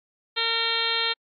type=harmonic tone; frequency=458 Hz; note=A#4; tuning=31 cents flat; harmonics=1 / 2 / 3 / 4 / 5 / 6 / 7 / 8 / 9; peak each=-35 / -35 / -32 / -32 / -32 / -34 / -29 / -29 / -29 dBFS; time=0.36-1.14 s; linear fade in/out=20 ms; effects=AAC 64 kbps